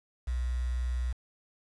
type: tone with quantisation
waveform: sine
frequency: 61.74 Hz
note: B1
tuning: in tune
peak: -28 dBFS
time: 0.27-1.13 s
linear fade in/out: 10 ms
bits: 8
effects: resampled to 24000 Hz